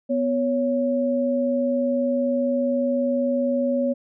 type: tone pair together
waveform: sine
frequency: 248.1 / 557 Hz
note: B3 / C#5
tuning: +8 / +8 cents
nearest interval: octave + major second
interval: 1400 cents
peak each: -22 dBFS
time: 0.09-3.94 s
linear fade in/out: 20 ms
effects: none